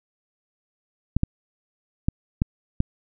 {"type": "clicks", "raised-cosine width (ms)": 5, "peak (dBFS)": -7, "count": 5, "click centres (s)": [1.166, 1.234, 2.085, 2.419, 2.804], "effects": []}